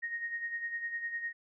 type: tone with tremolo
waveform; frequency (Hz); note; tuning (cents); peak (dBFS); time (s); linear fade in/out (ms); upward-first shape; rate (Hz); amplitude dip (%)
sine; 1864.7; A#6; 0; -32; 0.02-1.33; 20; sine; 9.9; 60
effects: none